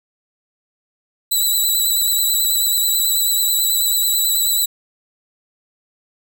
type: tone with vibrato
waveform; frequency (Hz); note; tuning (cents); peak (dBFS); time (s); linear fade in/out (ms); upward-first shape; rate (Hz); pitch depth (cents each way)
5% pulse; 3951; B7; 0; -8; 1.31-4.66; 10; sine; 9.2; 28
effects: none